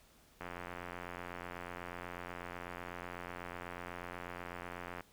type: click train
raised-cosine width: 0.5 ms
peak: -28 dBFS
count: 406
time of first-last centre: 0.41-5.007 s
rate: 88.1 Hz
effects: pink hiss -65 dBFS RMS until 5.12 s